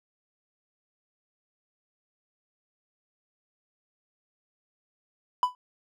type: tone with exponential decay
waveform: triangle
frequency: 996 Hz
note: B5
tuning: 14 cents sharp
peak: -14 dBFS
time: 5.43-5.55 s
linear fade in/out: 1 ms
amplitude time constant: 25 ms
effects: none